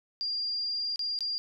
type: tone with dropouts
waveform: sine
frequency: 4793 Hz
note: D8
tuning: 34 cents sharp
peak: -29 dBFS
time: 0.21-1.38 s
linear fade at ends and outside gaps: 0 ms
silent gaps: 0.959-0.993 / 1.189-1.207 s
effects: none